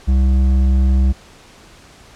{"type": "tone with hard clipping", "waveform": "triangle", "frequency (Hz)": 65.6, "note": "C2", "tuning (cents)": 5, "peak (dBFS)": -12, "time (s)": [0.07, 1.13], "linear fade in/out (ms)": 20, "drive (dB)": 11, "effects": ["pink hiss -44 dBFS RMS until 2.15 s", "low-pass 8000 Hz 12 dB/octave"]}